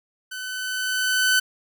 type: tone with level ramp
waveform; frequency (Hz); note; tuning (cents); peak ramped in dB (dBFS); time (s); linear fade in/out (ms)
sawtooth; 1511; F#6; +36; -28 to -12; 0.31-1.4; 10
effects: none